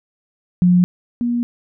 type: tone pair in turn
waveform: sine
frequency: 178.5 / 239.4 Hz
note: F3 / A#3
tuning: +38 / +46 cents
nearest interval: perfect fourth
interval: 508 cents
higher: second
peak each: -9 / -16 dBFS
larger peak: first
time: 0.62-0.84 / 1.21-1.43 s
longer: neither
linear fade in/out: 0 ms
effects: none